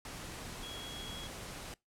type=tone in noise; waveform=sine; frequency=3322 Hz; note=G#7; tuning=in tune; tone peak=-45 dBFS; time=0.63-1.27 s; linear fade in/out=2 ms; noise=pink; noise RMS=-45 dBFS; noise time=0.05-1.74 s; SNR=-3 dB; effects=noise-tail reverb RT60 0.2 s tail -23 dB re dry + low-pass 11000 Hz 12 dB/octave